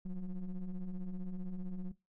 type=ring-modulated tone; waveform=triangle; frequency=88.6 Hz; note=F2; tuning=25 cents sharp; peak=-31 dBFS; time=0.05-1.92 s; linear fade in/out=10 ms; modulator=96.3 Hz; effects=noise-tail reverb RT60 0.2 s tail -19 dB re dry